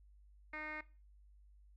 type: tone with low-pass filter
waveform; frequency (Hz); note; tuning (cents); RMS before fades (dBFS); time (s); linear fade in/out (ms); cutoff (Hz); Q
10% pulse; 306.5; D#4; -26; -45; 0.53-0.81; 5; 2200; 6.3
effects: noise-tail reverb RT60 0.3 s tail -17 dB re dry + added 50 Hz sine -60 dBFS peak until 1.76 s